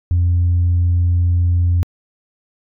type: tone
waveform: sine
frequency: 87.31 Hz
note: F2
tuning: in tune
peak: -10 dBFS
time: 0.11-1.83 s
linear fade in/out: 0 ms
effects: tanh soft clip ceiling -9 dBFS